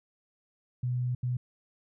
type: tone bursts at uneven times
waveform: sine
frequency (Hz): 124.3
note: B2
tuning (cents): +12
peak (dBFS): -27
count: 2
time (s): 0.83-1.15 / 1.23-1.37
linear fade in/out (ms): 5
effects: none

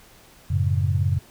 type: chord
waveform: sine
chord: F# minor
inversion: none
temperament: equal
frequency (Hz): 92.5 / 110 / 138.59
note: F#2 / A2 / C#3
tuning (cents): 0 / 0 / 0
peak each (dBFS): -21 / -25 / -24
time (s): 0.5-1.19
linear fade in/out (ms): 10
effects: pink hiss -51 dBFS RMS until 1.3 s

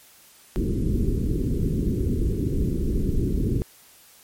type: low-pass noise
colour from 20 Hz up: pink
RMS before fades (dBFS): -23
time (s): 0.56-3.62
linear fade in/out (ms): 0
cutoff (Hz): 400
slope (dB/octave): 48
effects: white hiss -52 dBFS RMS until 4.23 s + MP3 64 kbps

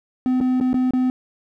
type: tone with dropouts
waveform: triangle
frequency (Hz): 254.8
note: C4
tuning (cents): -46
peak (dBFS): -14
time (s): 0.26-1.1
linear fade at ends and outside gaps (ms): 1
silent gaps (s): 0.403-0.41 / 0.601-0.61 / 0.731-0.742 / 0.908-0.935
effects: none

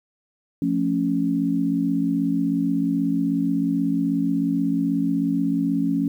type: chord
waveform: sine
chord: F augmented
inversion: none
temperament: equal with one note detuned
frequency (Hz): 174.61 / 220.9 / 277.2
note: F3 / A3 / C#4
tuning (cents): 0 / +7 / 0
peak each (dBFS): -25 / -26 / -21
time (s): 0.62-6.08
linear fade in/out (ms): 2
effects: 9-bit

